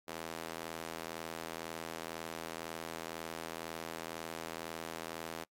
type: tone with high-pass filter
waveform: square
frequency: 41 Hz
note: E1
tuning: 9 cents flat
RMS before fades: -43 dBFS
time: 0.07-5.45 s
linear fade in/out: 20 ms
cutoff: 400 Hz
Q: 0.74
effects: noise-tail reverb RT60 0.1 s tail -25 dB re dry + MP3 64 kbps